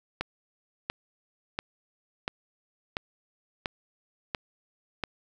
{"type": "click train", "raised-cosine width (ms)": 0.3, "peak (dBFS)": -13, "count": 8, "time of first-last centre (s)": [0.21, 5.038], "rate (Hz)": 1.45, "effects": ["9-bit"]}